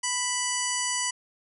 harmonic tone with a mistuned harmonic, 987.8 Hz, B5, in tune, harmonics 1 / 2 / 3 / 5 / 6 / 7 / 8 / 9 / 10, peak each -34 / -34 / -35 / -36 / -32 / -35 / -34 / -37 / -38 dBFS, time 0.03-1.11 s, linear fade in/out 10 ms, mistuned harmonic 5, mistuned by -91 cents, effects none

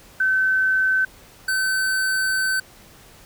sine / square tone pair in turn, 1530 / 1530 Hz, G6 / G6, -42 / -42 cents, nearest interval unison, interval 0 cents, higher neither, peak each -16 / -20 dBFS, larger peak first, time 0.2-1.05 / 1.48-2.6 s, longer second, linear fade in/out 5 ms, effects pink hiss -48 dBFS RMS until 3.25 s

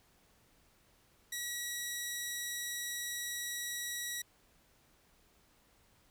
10% pulse tone, 1925 Hz, B6, 45 cents flat, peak -28 dBFS, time 1.32-4.22 s, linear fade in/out 5 ms, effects pink hiss -68 dBFS RMS until 6.1 s

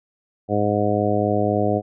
harmonic tone, 103.83 Hz, G#2, in tune, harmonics 1 / 2 / 3 / 4 / 5 / 6 / 7, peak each -25 / -25 / -25 / -25 / -25 / -25 / -25 dBFS, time 0.48-1.82 s, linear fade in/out 50 ms, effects none

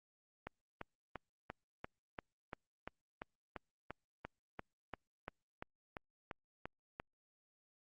click train, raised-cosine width 0.5 ms, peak -28 dBFS, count 20, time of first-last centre 0.47-6.999 s, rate 2.91 Hz, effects Opus 48 kbps

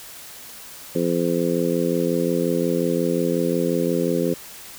harmonic tone, 85.6 Hz, F2, 34 cents flat, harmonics 2 / 3 / 4 / 5 / 6, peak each -25 / -25 / -25 / -25 / -25 dBFS, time 0.95-4.34 s, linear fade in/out 5 ms, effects white hiss -40 dBFS RMS until 4.78 s

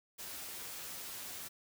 white noise with comb filter, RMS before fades -45 dBFS, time 0.18-1.49 s, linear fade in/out 20 ms, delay 11 ms, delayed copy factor +0.5, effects none

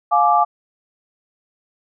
sine chord, D diminished, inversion first, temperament just, 704.8 / 845.8 / 1174.7 Hz, F5 / Ab5 / D6, +16 / +31 / 0 cents, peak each -16 dBFS, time 0.11-0.45 s, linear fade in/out 20 ms, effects none

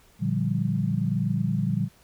sine chord, G minor seventh, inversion first, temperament equal, 116.54 / 146.83 / 174.61 / 196 Hz, Bb2 / D3 / F3 / G3, 0 / 0 / 0 / 0 cents, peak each -28 dBFS, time 0.19-1.89 s, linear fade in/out 50 ms, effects pink hiss -58 dBFS RMS until 2.03 s

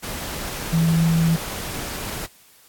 sine tone in noise, 164.6 Hz, E3, 2 cents flat, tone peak -15 dBFS, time 0.72-1.37 s, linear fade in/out 20 ms, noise pink, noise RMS -30 dBFS, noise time 0.02-2.27 s, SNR +12 dB, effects white hiss -52 dBFS RMS until 2.68 s + AAC 64 kbps

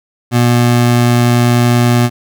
25% pulse tone, 120.7 Hz, B2, 39 cents flat, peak -4 dBFS, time 0.31-2.1 s, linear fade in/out 50 ms, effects none

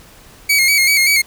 sawtooth tone with vibrato, 2207 Hz, C#7, 8 cents flat, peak -7 dBFS, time 0.49-1.22 s, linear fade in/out 10 ms, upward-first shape square, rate 5.2 Hz, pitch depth 51 cents each way, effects pink hiss -43 dBFS RMS until 1.26 s

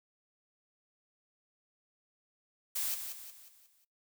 blue noise with echo, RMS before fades -34 dBFS, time 2.75-2.95 s, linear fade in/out 10 ms, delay 180 ms, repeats 5, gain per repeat -7 dB, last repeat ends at 3.85 s, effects noise-tail reverb RT60 0.3 s tail -26 dB re dry

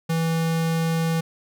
square tone, 163.9 Hz, E3, 10 cents flat, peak -21 dBFS, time 0.09-1.21 s, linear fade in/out 10 ms, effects none

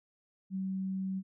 sine tone, 190.4 Hz, F#3, 50 cents sharp, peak -32 dBFS, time 0.5-1.23 s, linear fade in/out 50 ms, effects none

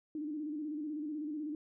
sine tone with vibrato, 301.7 Hz, D4, 47 cents sharp, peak -36 dBFS, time 0.15-1.55 s, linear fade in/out 2 ms, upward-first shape square, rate 16 Hz, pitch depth 59 cents each way, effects none

